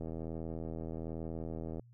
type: click train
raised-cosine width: 2 ms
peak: -28 dBFS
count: 146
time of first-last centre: 0.01-1.796 s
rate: 81.2 Hz
effects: added 119 Hz sine -56 dBFS peak until 1.93 s